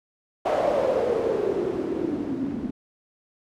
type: noise with low-pass filter sweep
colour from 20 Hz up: blue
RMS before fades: -25 dBFS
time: 0.45-2.71 s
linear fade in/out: 10 ms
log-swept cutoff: 650 to 240 Hz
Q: 6.3
effects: none